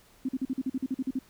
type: tone bursts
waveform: sine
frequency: 261.6 Hz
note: C4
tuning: in tune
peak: -26 dBFS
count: 12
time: 0.25-1.19 s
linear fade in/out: 5 ms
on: 38 ms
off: 44 ms
effects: pink hiss -59 dBFS RMS until 1.29 s